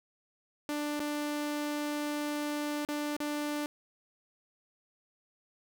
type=tone with dropouts; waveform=sawtooth; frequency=295.3 Hz; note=D4; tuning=10 cents sharp; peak=-28 dBFS; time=0.69-3.66 s; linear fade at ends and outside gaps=0 ms; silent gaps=0.995-1.001 / 2.849-2.887 / 3.166-3.203 s; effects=none